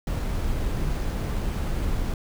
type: noise with sample-and-hold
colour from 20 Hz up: brown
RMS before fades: -26 dBFS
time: 0.07-2.14 s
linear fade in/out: 2 ms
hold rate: 11025 Hz
effects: none